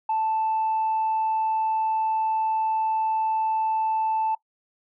sine tone, 880 Hz, A5, in tune, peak -20 dBFS, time 0.09-4.35 s, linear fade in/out 5 ms, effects noise-tail reverb RT60 0.1 s tail -20 dB re dry + tanh soft clip ceiling -18 dBFS

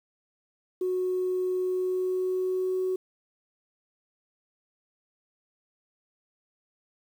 sine tone with pitch glide, 367.7 to 372 Hz, F#4 to F#4, -11 to +9 cents, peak -24 dBFS, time 0.81-2.96 s, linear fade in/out 5 ms, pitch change +20 cents, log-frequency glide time 1.57-2.78 s, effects tanh soft clip ceiling -20 dBFS + 9-bit

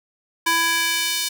square tone with high-pass filter sweep, 332.1 Hz, E4, 13 cents sharp, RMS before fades -21 dBFS, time 0.46-1.29 s, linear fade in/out 10 ms, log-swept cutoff 1100 to 3800 Hz, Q 1.1, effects none

